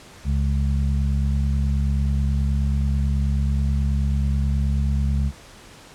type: harmonic tone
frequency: 69.3 Hz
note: C#2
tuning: in tune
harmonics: 1 / 2 / 3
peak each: -19 / -25 / -29 dBFS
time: 0.24-5.32 s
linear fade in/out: 50 ms
effects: pink hiss -45 dBFS RMS until 5.94 s + low-pass 9000 Hz 12 dB/octave